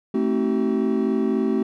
triangle chord, A diminished seventh, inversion none, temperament just, 220 / 264 / 316.8 / 380.2 Hz, A3 / C4 / Eb4 / Gb4, 0 / +16 / +31 / +47 cents, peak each -21 / -22 / -27 / -22 dBFS, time 0.14-1.63 s, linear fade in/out 5 ms, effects none

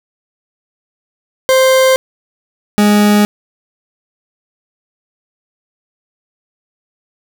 40% pulse tone pair in turn, 523.3 / 207.7 Hz, C5 / G#3, 0 / 0 cents, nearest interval octave + major third, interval 1600 cents, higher first, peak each -6 dBFS, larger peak neither, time 1.49-1.96 / 2.78-3.25 s, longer neither, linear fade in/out 0 ms, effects none

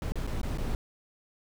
brown noise with dropouts, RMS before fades -31 dBFS, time 0.02-0.75 s, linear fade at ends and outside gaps 1 ms, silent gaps 0.121-0.156 / 0.267-0.274 / 0.415-0.431 / 0.575-0.583 s, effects none

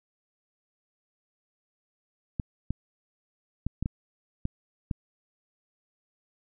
clicks, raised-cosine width 5 ms, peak -16 dBFS, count 7, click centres 2.398 / 2.706 / 3.666 / 3.826 / 3.859 / 4.454 / 4.912 s, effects none

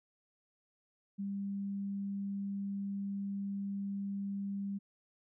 sine tone, 198.7 Hz, G3, 24 cents sharp, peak -35 dBFS, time 1.18-4.79 s, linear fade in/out 20 ms, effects none

